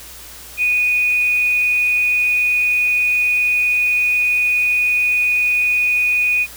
sine tone with amplitude modulation, 2473 Hz, D#7, 11 cents flat, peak -12 dBFS, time 0.57-6.47 s, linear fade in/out 50 ms, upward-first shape sine, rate 216 Hz, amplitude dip 25%, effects added 60 Hz sine -44 dBFS peak until 6.56 s + white hiss -37 dBFS RMS until 6.56 s

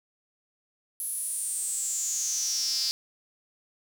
sawtooth tone with high-pass filter sweep, 261.6 Hz, C4, in tune, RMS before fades -30 dBFS, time 1-2.91 s, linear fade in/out 0 ms, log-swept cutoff 11000 to 4800 Hz, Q 9.2, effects none

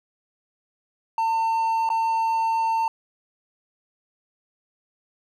triangle tone with dropouts, 902 Hz, A5, 43 cents sharp, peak -18 dBFS, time 1.18-2.88 s, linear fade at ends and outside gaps 2 ms, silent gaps 1.891-1.901 s, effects none

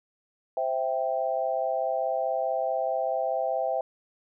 sine chord, C major, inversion none, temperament equal, 523.3 / 659.3 / 784 Hz, C5 / E5 / G5, 0 / 0 / 0 cents, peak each -30 / -28 / -30 dBFS, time 0.57-3.81 s, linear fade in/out 2 ms, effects none

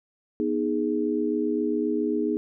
sine chord, G# minor, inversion first, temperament equal with one note detuned, 243.7 / 311.1 / 415.3 Hz, B3 / D#4 / G#4, -23 / 0 / 0 cents, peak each -28 / -26 / -27 dBFS, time 0.4-2.37 s, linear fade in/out 0 ms, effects none

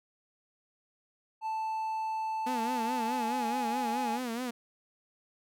triangle tone with pitch glide, 880 to 839.3 Hz, A5 to G#5, 0 to +18 cents, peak -29 dBFS, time 1.41-4.2 s, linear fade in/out 50 ms, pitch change -82 cents, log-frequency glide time 2.96-3.51 s
sawtooth tone with vibrato, 240.5 Hz, B3, 46 cents flat, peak -29 dBFS, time 2.46-4.51 s, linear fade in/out 10 ms, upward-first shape sine, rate 4.7 Hz, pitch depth 110 cents each way
effects none

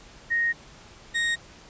sine / 35% pulse tone pair in turn, 1864.7 / 1864.7 Hz, A#6 / A#6, 0 / 0 cents, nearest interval unison, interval 0 cents, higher neither, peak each -21 dBFS, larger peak neither, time 0.3-0.53 / 1.14-1.36 s, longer first, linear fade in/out 20 ms, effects pink hiss -49 dBFS RMS until 1.69 s + resampled to 16000 Hz

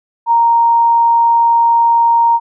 sine tone, 931 Hz, A#5, 2 cents flat, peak -7 dBFS, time 0.26-2.4 s, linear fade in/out 50 ms, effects none

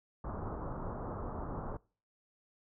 pink low-pass noise, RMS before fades -40 dBFS, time 0.24-1.77 s, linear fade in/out 5 ms, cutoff 1300 Hz, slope 48 dB/octave, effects noise-tail reverb RT60 0.4 s tail -24 dB re dry

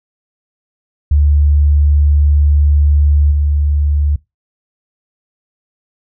sine tone with level steps, 73.1 Hz, D2, 7 cents flat, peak -7 / -10 dBFS, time 1.11-4.16 s, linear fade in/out 5 ms, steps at 3.31 s, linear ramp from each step 10 ms, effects noise-tail reverb RT60 0.2 s tail -21 dB re dry

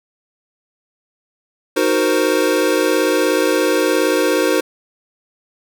square chord, C half-diminished seventh, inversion first, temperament equal, 311.1 / 370 / 466.2 / 523.3 Hz, Eb4 / Gb4 / Bb4 / C5, 0 / 0 / 0 / 0 cents, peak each -20 dBFS, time 1.76-4.61 s, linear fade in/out 10 ms, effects none

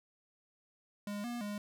square tone with pitch steps, 205 / 239.6 / 206.1 Hz, G#3 / A#3 / G#3, -22 / +48 / -13 cents, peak -38 dBFS, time 1.07-1.58 s, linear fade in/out 2 ms, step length 170 ms, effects none

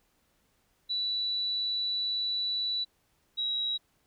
sine tone pair in turn, 3951 / 3856 Hz, B7 / B7, 0 / -42 cents, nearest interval unison, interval 42 cents, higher first, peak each -28 dBFS, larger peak neither, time 0.89-2.85 / 3.37-3.78 s, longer first, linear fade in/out 20 ms, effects pink hiss -71 dBFS RMS until 4.06 s

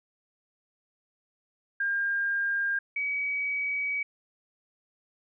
sine tone pair in turn, 1606 / 2271 Hz, G6 / C#7, +41 / +41 cents, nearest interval tritone, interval 600 cents, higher second, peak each -25 / -27 dBFS, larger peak first, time 1.8-2.79 / 2.96-4.03 s, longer second, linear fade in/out 5 ms, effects none

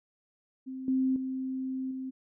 sine tone with level steps, 261.6 Hz, C4, in tune, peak -36 / -24 / -31 / -34 dBFS, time 0.66-2.11 s, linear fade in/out 20 ms, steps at 0.88 / 1.16 / 1.91 s, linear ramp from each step 2 ms, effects none

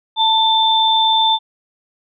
sine tone pair together, 888 / 3552 Hz, A5 / A7, +16 / +16 cents, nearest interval 2 octaves, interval 2400 cents, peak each -14 dBFS, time 0.16-1.39 s, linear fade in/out 50 ms, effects none

